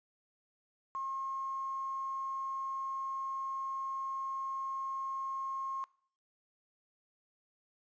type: tone with quantisation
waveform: sine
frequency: 1075 Hz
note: C6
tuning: 47 cents sharp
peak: -35 dBFS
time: 0.95-5.84 s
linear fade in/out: 0 ms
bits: 10
effects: noise-tail reverb RT60 0.5 s tail -22 dB re dry + resampled to 16000 Hz